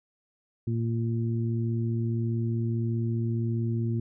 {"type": "harmonic tone", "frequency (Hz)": 115.2, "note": "A#2", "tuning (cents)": -20, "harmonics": [1, 2, 3], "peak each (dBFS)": [-26, -32, -36], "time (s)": [0.67, 4], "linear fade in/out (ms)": 5, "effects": []}